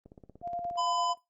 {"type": "click train", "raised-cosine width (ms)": 2, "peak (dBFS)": -36, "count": 12, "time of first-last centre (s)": [0.06, 0.711], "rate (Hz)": 16.9}
{"type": "tone with tremolo", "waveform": "sine", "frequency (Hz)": 697, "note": "F5", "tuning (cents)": -4, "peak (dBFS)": -31, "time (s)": [0.42, 1.16], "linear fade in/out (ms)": 50, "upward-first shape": "square", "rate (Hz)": 8.9, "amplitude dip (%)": 35}
{"type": "tone", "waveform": "square", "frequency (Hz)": 1007, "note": "B5", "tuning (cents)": 33, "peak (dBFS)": -29, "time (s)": [0.77, 1.14], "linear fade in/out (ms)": 20}
{"effects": ["noise-tail reverb RT60 0.2 s tail -18 dB re dry", "Opus 24 kbps"]}